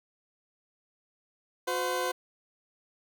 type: tone pair together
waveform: 20% pulse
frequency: 361.3 / 511 Hz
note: F#4 / C5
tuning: -41 / -41 cents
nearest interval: tritone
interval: 600 cents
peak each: -28 / -25 dBFS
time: 1.67-2.12 s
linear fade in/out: 10 ms
effects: none